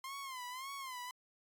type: tone with vibrato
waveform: sawtooth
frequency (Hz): 1046.5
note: C6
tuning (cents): 0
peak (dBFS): -39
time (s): 0.04-1.11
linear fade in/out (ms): 2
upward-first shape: sine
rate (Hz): 1.8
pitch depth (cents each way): 110
effects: AAC 64 kbps